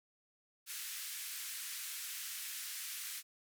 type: band-pass noise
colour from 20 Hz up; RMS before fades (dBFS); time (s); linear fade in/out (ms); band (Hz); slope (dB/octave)
white; -44; 0.66-3.23; 50; 1500 to 15000; 24
effects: none